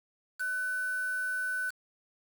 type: tone with quantisation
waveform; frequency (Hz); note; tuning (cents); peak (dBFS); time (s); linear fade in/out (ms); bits
sine; 1500; F#6; +23; -30; 0.39-1.71; 20; 7
effects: none